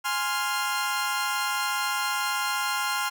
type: chord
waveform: sawtooth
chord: F minor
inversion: first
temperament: equal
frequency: 830.6 / 1046.5 / 1396.9 Hz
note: Ab5 / C6 / F6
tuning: 0 / 0 / 0 cents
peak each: -28 / -26 / -25 dBFS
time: 0.04-3.1 s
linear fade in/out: 20 ms
effects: none